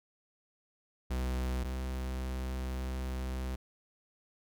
45% pulse tone pair in turn, 63.5 / 64.35 Hz, B1 / C2, +49 / -28 cents, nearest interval unison, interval 23 cents, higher second, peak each -31 / -34 dBFS, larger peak first, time 1.1-1.64 / 1.64-3.56 s, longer second, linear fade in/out 10 ms, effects none

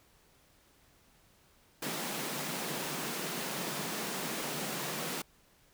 pink high-pass noise, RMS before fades -37 dBFS, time 1.82-5.22 s, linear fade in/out 5 ms, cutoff 140 Hz, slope 96 dB/octave, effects pink hiss -65 dBFS RMS until 5.73 s

